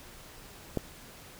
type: click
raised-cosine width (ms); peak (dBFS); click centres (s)
2; -15; 0.773
effects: pink hiss -50 dBFS RMS until 1.39 s